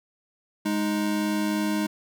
square tone pair together, 207.8 / 311.1 Hz, G#3 / D#4, +1 / 0 cents, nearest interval perfect fifth, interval 699 cents, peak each -27 dBFS, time 0.65-1.87 s, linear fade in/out 10 ms, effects none

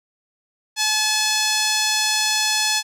sawtooth tone with band-pass filter, 859 Hz, A5, 42 cents flat, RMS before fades -20 dBFS, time 0.76-2.83 s, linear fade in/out 50 ms, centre 5400 Hz, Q 1.2, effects none

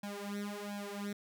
sawtooth tone with flanger, 203.8 Hz, G#3, 32 cents flat, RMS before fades -41 dBFS, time 0.03-1.13 s, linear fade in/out 5 ms, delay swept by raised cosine 1.2 to 4.4 ms, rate 1.4 Hz, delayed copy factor +0.95, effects none

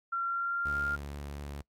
sine tone with pitch glide, 1370 to 1399.6 Hz, F6 to F6, -34 to +3 cents, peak -29 dBFS, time 0.12-0.96 s, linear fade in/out 10 ms, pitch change +37 cents, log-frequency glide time 0.23-0.82 s
sawtooth tone with vibrato, 71.7 Hz, D2, 41 cents flat, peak -35 dBFS, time 0.65-1.62 s, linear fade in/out 10 ms, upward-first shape triangle, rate 4.3 Hz, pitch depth 17 cents each way
effects noise-tail reverb RT60 0.1 s tail -22 dB re dry + AAC 64 kbps

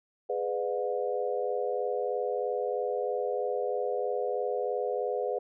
sine chord, G# diminished seventh, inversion none, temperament just, 415.3 / 498.4 / 598 / 717.6 Hz, G#4 / B4 / D5 / F5, 0 / +16 / +31 / +47 cents, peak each -33 / -31 / -36 / -36 dBFS, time 0.29-5.39 s, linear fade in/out 10 ms, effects none

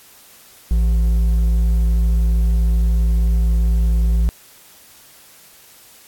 sine tone with hard clipping, 56.4 Hz, A1, 44 cents sharp, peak -14 dBFS, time 0.71-4.29 s, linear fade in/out 0 ms, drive 5 dB, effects white hiss -46 dBFS RMS until 6.07 s + AAC 64 kbps

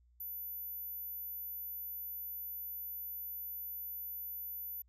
sine tone, 14000 Hz, A9, 10 cents flat, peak -38 dBFS, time 0.2-4.82 s, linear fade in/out 5 ms, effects tanh soft clip ceiling -39 dBFS + added 60 Hz sine -64 dBFS peak until 4.88 s

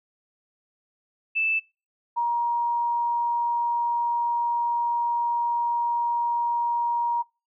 sine tone pair in turn, 2637 / 946.2 Hz, E7 / A#5, 0 / +26 cents, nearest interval octave + tritone, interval 1774 cents, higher first, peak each -21 dBFS, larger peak neither, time 1.35-1.6 / 2.16-7.23 s, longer second, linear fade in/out 20 ms, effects noise-tail reverb RT60 0.3 s tail -25 dB re dry

